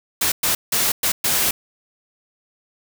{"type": "noise bursts at uneven times", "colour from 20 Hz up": "white", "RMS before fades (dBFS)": -19, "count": 5, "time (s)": [[0.21, 0.32], [0.43, 0.55], [0.72, 0.92], [1.03, 1.12], [1.24, 1.51]], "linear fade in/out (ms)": 5, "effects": []}